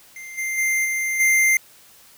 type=tone with level steps; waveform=square; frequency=2093 Hz; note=C7; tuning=in tune; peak=-35 / -24 / -19 / -22 / -15 dBFS; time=0.16-1.57 s; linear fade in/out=2 ms; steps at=0.37 / 0.57 / 0.84 / 1.19 s; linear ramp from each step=20 ms; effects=white hiss -50 dBFS RMS until 2.17 s